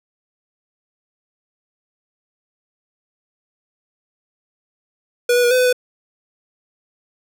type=tone with pitch steps; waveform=square; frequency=485 / 489.7 / 481 / 507 / 502 / 497.4 Hz; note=B4 / B4 / B4 / B4 / B4 / B4; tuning=-31 / -15 / -46 / +45 / +28 / +12 cents; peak=-13 dBFS; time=5.29-5.728 s; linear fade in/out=5 ms; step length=73 ms; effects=none